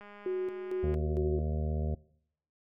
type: click train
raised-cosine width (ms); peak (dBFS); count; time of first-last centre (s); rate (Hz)
0.5; -36; 193; 0.01-0.947; 205
type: tone with tremolo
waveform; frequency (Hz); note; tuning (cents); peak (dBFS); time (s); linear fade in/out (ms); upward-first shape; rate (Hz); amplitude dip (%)
sine; 370; F#4; 0; -29; 0.26-1.39; 2; square; 2.2; 55
type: harmonic tone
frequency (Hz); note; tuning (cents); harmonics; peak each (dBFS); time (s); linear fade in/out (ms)
76.7; D#2; -24; 1 / 2 / 3 / 5 / 6 / 7 / 8 / 9; -30 / -36 / -40 / -44 / -46 / -47 / -48 / -49; 0.83-1.95; 5
effects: noise-tail reverb RT60 0.7 s tail -22 dB re dry

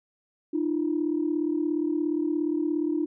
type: tone pair together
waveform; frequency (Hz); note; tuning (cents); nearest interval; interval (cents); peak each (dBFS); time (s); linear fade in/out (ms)
sine; 302.9 / 340; D#4 / F4; -46 / -46; major second; 200; -25 / -27; 0.53-3.06; 10
effects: tanh soft clip ceiling -16 dBFS

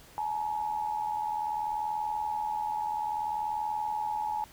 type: tone pair together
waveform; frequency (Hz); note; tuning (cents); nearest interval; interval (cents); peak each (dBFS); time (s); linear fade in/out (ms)
sine; 851.7 / 932.3; G#5 / A#5; +43 / 0; major second; 157; -30 / -36; 0.18-4.44; 0
effects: pink hiss -54 dBFS RMS until 4.52 s

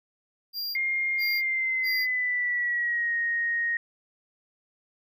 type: tone bursts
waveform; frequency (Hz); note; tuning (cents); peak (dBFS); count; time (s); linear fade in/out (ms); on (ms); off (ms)
square; 4776; D8; +28; -30; 3; 0.53-2.07; 50; 240; 410
type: tone with pitch glide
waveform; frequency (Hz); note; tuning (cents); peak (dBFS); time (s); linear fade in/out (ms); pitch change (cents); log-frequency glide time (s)
sine; 2123 to 1869.7; C7 to A#6; +25 to +5; -24; 0.75-3.77; 2; -220; 1.33-3.15
effects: none

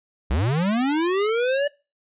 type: linear sweep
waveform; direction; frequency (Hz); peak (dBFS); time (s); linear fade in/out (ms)
square; up; 54.2 to 586; -20; 0.3-1.68; 10
effects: noise-tail reverb RT60 0.3 s tail -22 dB re dry + resampled to 8000 Hz

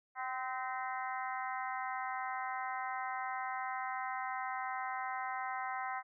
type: harmonic tone with a mistuned harmonic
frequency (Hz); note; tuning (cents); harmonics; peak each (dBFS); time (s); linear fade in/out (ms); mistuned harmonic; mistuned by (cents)
257.2; C4; -30; 3 / 4 / 5 / 6 / 7 / 8; -40 / -42 / -44 / -46 / -47 / -48; 0.15-6.03; 50; 7; +51
effects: none

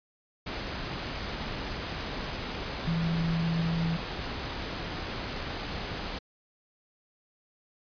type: tone in noise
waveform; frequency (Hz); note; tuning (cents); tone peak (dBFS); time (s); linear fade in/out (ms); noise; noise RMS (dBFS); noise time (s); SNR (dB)
sine; 165.8; E3; +10; -26; 2.87-3.97; 10; pink; -35; 0.46-6.19; +6
effects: resampled to 11025 Hz

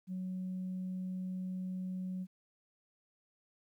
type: tone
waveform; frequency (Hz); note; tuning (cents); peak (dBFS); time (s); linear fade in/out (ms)
sine; 185; F#3; 0; -35; 0.07-2.27; 50
effects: tanh soft clip ceiling -33 dBFS + 12-bit

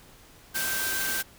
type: tone in noise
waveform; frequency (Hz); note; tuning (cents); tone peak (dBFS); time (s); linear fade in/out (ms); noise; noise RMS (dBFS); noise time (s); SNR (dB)
sine; 1562; G6; -7; -31; 0.54-1.23; 20; white; -30; 0.54-1.23; -4
effects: pink hiss -53 dBFS RMS until 1.38 s

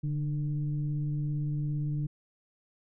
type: tone with frequency modulation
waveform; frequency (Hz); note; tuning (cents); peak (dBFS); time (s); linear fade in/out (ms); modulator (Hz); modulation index
sine; 146.2; D3; -7; -28; 0.03-2.07; 10; 155; 0.45
effects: none

